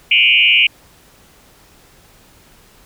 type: tone with frequency modulation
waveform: sine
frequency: 2637 Hz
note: E7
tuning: in tune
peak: -8 dBFS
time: 0.11-0.67 s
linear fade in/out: 5 ms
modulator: 123 Hz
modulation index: 2.9
effects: pink hiss -48 dBFS RMS until 2.85 s